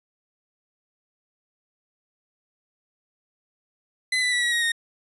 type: tone with pitch steps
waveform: 30% pulse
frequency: 2020 / 1985.3 / 1951.2 / 1917.7 / 1884.7 / 1852.3 Hz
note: B6 / B6 / B6 / A#6 / A#6 / A#6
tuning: +39 / +9 / -21 / +49 / +19 / -12 cents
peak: -18 dBFS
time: 4.12-4.72 s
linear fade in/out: 5 ms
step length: 100 ms
effects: resampled to 24000 Hz